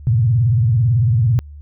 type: tone with vibrato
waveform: sine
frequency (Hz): 116.54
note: A#2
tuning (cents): 0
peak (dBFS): -11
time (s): 0.07-1.39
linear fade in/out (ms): 0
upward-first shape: sine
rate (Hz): 18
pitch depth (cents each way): 230
effects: added 73 Hz sine -33 dBFS peak until 1.61 s